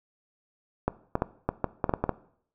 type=clicks; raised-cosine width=1 ms; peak=-10 dBFS; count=10; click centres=0.88 / 1.154 / 1.221 / 1.49 / 1.643 / 1.842 / 1.894 / 1.938 / 2.04 / 2.093 s; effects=noise-tail reverb RT60 0.6 s tail -18 dB re dry